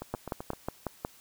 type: two click trains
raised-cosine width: 1 ms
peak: -17 / -23 dBFS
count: 6 / 5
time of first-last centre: 0.14-1.049 / 0.02-0.533 s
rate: 5.5 / 7.79 Hz
effects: white hiss -57 dBFS RMS until 1.2 s